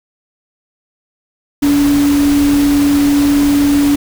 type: tone in noise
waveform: sine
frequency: 286.4 Hz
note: D4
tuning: 43 cents flat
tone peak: -8 dBFS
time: 1.62-3.96 s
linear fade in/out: 10 ms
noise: pink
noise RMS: -22 dBFS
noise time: 1.62-3.96 s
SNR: +11 dB
effects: none